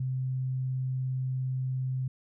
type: tone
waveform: sine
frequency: 129.8 Hz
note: C3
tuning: 13 cents flat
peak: -28 dBFS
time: 0-2.08 s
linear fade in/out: 5 ms
effects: none